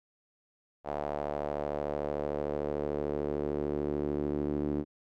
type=tone with band-pass filter sweep; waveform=sawtooth; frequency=73.42 Hz; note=D2; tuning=in tune; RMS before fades=-33 dBFS; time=0.84-4.85 s; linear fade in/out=50 ms; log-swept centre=690 to 310 Hz; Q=2.7; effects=none